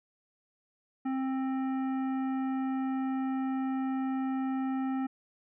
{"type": "tone with hard clipping", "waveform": "triangle", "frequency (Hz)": 264.2, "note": "C4", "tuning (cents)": 17, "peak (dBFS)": -31, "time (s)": [1.05, 5.07], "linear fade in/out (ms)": 10, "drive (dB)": 16, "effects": ["resampled to 8000 Hz"]}